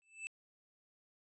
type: tone with exponential growth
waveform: square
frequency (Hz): 2637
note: E7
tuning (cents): 0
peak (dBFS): -38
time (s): 0.02-0.27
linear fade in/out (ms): 0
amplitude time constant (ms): 53
effects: resampled to 22050 Hz